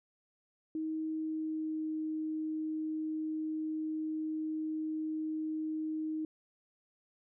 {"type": "tone with pitch glide", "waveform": "sine", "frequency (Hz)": [315.6, 312.7], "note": ["D#4", "D#4"], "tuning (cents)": [25, 9], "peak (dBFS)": -33, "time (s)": [0.75, 6.25], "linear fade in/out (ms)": 2, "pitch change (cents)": -16, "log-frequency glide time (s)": [1.07, 1.91], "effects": []}